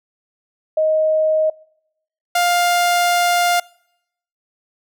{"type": "tone pair in turn", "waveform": ["sine", "sawtooth"], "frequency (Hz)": [626, 702.7], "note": ["D#5", "F5"], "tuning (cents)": [10, 10], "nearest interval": "major second", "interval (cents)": 200, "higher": "second", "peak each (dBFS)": [-13, -10], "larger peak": "second", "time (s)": [[0.77, 1.5], [2.35, 3.6]], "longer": "second", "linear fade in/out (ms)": 5, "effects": ["noise-tail reverb RT60 0.8 s tail -26 dB re dry"]}